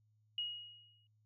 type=tone with exponential decay; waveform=sine; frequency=2888 Hz; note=F#7; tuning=43 cents flat; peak=-34 dBFS; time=0.38-1.07 s; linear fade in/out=2 ms; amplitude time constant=150 ms; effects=added 107 Hz sine -70 dBFS peak until 1.25 s